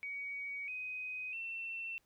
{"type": "tone with pitch steps", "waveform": "sine", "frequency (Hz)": [2253, 2509, 2693], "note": ["C#7", "D#7", "E7"], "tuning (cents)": [28, 14, 36], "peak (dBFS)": -39, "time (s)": [0.03, 1.98], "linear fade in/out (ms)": 0, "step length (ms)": 650, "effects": ["pink hiss -75 dBFS RMS until 2.05 s"]}